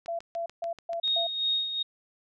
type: click train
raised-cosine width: 0.2 ms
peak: -28 dBFS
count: 8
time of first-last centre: 0.06-1.077 s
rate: 6.88 Hz
type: tone bursts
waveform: sine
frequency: 676 Hz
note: E5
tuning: 43 cents sharp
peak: -29 dBFS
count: 5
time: 0.08-1.27 s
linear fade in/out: 5 ms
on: 110 ms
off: 160 ms
type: tone with tremolo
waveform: sine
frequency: 3729 Hz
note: A#7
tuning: in tune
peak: -23 dBFS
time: 1.03-1.83 s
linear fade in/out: 10 ms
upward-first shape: sine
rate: 2.6 Hz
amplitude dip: 60%
effects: none